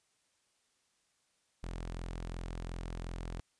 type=tone; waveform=sawtooth; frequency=42.78 Hz; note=F1; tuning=35 cents flat; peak=-35 dBFS; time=1.63-3.4 s; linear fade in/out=0 ms; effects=white hiss -75 dBFS RMS until 3.59 s + resampled to 22050 Hz